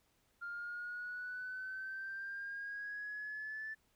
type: exponential sweep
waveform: sine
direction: up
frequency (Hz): 1396.9 to 1760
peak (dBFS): -40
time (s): 0.41-3.75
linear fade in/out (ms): 20
effects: tanh soft clip ceiling -36 dBFS + pink hiss -75 dBFS RMS until 3.95 s